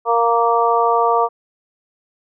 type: harmonic tone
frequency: 233 Hz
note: A#3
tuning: 1 cent flat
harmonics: 2 / 3 / 4 / 5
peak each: -18 / -18 / -18 / -18 dBFS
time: 0.05-1.29 s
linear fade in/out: 50 ms
effects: none